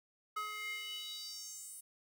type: tone with high-pass filter sweep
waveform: square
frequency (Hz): 423.6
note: G#4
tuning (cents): +34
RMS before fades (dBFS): -44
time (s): 0.36-1.81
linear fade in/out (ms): 10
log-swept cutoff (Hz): 1300 to 10000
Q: 4.7
effects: none